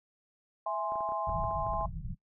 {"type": "chord", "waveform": "sine", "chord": "E augmented", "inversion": "none", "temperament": "equal", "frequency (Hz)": [659.3, 830.6, 1046.5], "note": ["E5", "G#5", "B#5"], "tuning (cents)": [0, 0, 0], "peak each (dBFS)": -35, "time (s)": [0.66, 1.86], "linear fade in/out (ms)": 5}
{"type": "clicks", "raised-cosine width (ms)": 1, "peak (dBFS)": -32, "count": 11, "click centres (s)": [0.921, 0.957, 1.007, 1.09, 1.121, 1.294, 1.44, 1.511, 1.666, 1.736, 1.81]}
{"type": "low-pass noise", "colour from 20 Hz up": "pink", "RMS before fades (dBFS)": -38, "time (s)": [1.27, 2.15], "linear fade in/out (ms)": 5, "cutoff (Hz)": 190, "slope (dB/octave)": 96}
{"effects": ["noise-tail reverb RT60 0.1 s tail -19 dB re dry"]}